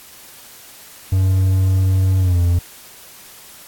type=tone with pitch glide; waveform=triangle; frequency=94.4 to 87.07 Hz; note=F#2 to F2; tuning=+35 to -5 cents; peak=-10 dBFS; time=1.12-2.59 s; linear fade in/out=5 ms; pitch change=-140 cents; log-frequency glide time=2.19-2.38 s; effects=white hiss -41 dBFS RMS until 3.67 s + AAC 64 kbps